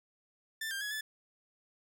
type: tone with pitch steps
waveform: sawtooth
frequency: 1775 / 1593 / 1680 / 1738 Hz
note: A6 / G6 / G#6 / A6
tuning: +15 / +27 / +19 / -22 cents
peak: -32 dBFS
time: 0.61-1.01 s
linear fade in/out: 5 ms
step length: 100 ms
effects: none